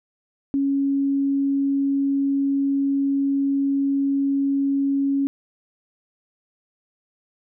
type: tone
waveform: sine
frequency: 276.8 Hz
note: C#4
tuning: 2 cents flat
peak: -18 dBFS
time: 0.54-5.27 s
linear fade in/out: 0 ms
effects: none

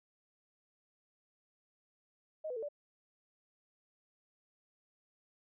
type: tone with pitch steps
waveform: sine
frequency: 625 / 499.8 / 447.3 / 583 Hz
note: D#5 / B4 / A4 / D5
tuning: +8 / +21 / +28 / -13 cents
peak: -37 dBFS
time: 2.44-2.688 s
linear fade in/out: 10 ms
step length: 62 ms
effects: none

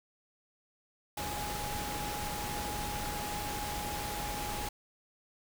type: tone in noise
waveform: sine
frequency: 830.6 Hz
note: G#5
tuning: in tune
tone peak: -39 dBFS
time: 1.17-4.69 s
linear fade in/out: 5 ms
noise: pink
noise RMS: -38 dBFS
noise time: 1.17-4.69 s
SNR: -4 dB
effects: none

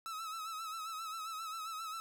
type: tone with vibrato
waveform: 45% pulse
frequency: 1300 Hz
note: E6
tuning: 24 cents flat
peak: -40 dBFS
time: 0.06-2 s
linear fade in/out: 0 ms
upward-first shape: sine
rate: 7.5 Hz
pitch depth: 56 cents each way
effects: none

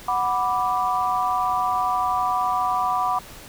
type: chord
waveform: sine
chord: B minor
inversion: second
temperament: equal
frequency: 740 / 987.8 / 1174.7 Hz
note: F#5 / B5 / D6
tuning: 0 / 0 / 0 cents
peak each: -24 dBFS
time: 0.08-3.19 s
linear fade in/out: 5 ms
effects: pink hiss -42 dBFS RMS until 3.48 s

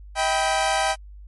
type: chord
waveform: sawtooth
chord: Eb augmented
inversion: none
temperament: equal with one note detuned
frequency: 637.9 / 784 / 987.8 Hz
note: Eb5 / G5 / B5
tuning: +43 / 0 / 0 cents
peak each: -21 / -18 / -24 dBFS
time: 0.15-0.96 s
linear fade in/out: 50 ms
effects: added 50 Hz sine -39 dBFS peak until 1.27 s + MP3 48 kbps

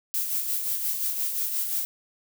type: noise with tremolo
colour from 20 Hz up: violet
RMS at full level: -26 dBFS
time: 0.14-1.85 s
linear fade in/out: 0 ms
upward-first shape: sine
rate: 5.7 Hz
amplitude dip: 45%
effects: none

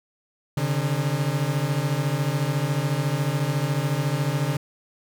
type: beating tone pair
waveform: 40% pulse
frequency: 135.9 / 149.9 Hz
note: C#3 / D3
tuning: -34 / +36 cents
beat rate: 14 Hz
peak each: -24 / -24 dBFS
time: 0.57-4.57 s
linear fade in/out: 5 ms
effects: none

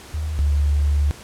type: tone pair in turn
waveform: sine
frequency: 77 / 72.52 Hz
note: D#2 / D2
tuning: -17 / -21 cents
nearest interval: minor second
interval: 104 cents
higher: first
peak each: -22 / -15 dBFS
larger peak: second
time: 0.14-0.39 / 0.39-1.11 s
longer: second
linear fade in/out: 0 ms
effects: pink hiss -41 dBFS RMS until 1.23 s + low-pass 11000 Hz 12 dB/octave

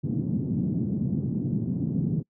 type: band-pass noise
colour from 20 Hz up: white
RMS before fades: -27 dBFS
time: 0.03-2.23 s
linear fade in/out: 20 ms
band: 120 to 230 Hz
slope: 24 dB/octave
effects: noise-tail reverb RT60 0.1 s tail -25 dB re dry

